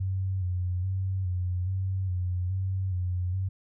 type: tone with vibrato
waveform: sine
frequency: 92.5 Hz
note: F#2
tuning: in tune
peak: -26 dBFS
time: 0-3.49 s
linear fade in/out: 10 ms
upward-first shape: square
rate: 1.2 Hz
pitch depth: 44 cents each way
effects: none